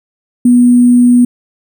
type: tone with sample-and-hold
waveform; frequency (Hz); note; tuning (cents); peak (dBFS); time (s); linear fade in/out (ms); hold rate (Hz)
sine; 244.2; B3; -19; -3; 0.45-1.25; 5; 8820
effects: none